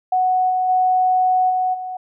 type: tone with level steps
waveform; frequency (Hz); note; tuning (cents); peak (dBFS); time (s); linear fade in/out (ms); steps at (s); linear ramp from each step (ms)
sine; 740; F#5; 0; -14 / -16 / -13 / -16 / -25; 0.12-1.97; 5; 0.49 / 0.68 / 1.49 / 1.73; 20
effects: none